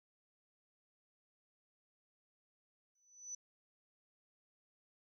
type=tone with exponential growth; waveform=sine; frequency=5980 Hz; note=F#8; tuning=17 cents sharp; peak=-40 dBFS; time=2.95-3.35 s; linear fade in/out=5 ms; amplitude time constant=86 ms; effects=none